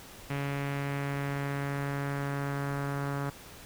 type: tone with low-pass filter sweep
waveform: sawtooth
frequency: 140.6 Hz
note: C#3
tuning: 25 cents sharp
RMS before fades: -33 dBFS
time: 0.3-3.3 s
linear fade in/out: 5 ms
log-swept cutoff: 2400 to 1400 Hz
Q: 2.1
effects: pink hiss -49 dBFS RMS until 3.65 s